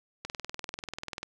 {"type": "click train", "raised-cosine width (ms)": 0.2, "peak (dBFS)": -19, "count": 21, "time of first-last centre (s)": [0.25, 1.23], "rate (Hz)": 20.4, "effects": []}